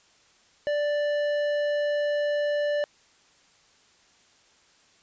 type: tone with tanh clipping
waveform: sine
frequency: 587 Hz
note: D5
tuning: 1 cent flat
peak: -25 dBFS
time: 0.67-2.84 s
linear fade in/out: 0 ms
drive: 12 dB
effects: white hiss -60 dBFS RMS until 5.02 s + resampled to 16000 Hz